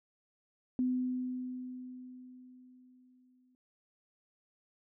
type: tone with exponential decay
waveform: sine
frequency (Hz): 252.9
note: B3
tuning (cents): +41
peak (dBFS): -27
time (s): 0.79-3.55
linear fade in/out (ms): 1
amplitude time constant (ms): 600
effects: none